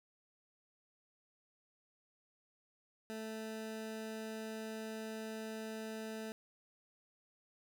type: tone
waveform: 20% pulse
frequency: 220 Hz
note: A3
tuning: in tune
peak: -37 dBFS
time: 3.1-6.32 s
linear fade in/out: 0 ms
effects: none